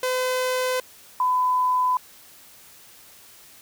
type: tone pair in turn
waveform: sawtooth / sine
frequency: 509 / 1005.1 Hz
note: C5 / B5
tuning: -48 / +30 cents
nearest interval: octave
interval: 1178 cents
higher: second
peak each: -18 dBFS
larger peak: neither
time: 0.03-0.8 / 1.2-1.97 s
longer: neither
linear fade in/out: 2 ms
effects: white hiss -49 dBFS RMS until 3.61 s